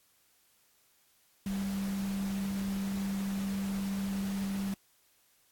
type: tone in noise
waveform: sine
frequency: 196 Hz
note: G3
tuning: in tune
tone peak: -31 dBFS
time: 1.46-4.74 s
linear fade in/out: 2 ms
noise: pink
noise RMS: -45 dBFS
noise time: 1.46-4.74 s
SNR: +11 dB
effects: white hiss -68 dBFS RMS until 5.51 s + AAC 64 kbps